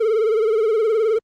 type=tone with vibrato; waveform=triangle; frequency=440 Hz; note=A4; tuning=in tune; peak=-13 dBFS; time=0-1.19 s; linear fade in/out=10 ms; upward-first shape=sine; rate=19 Hz; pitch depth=88 cents each way; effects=Opus 32 kbps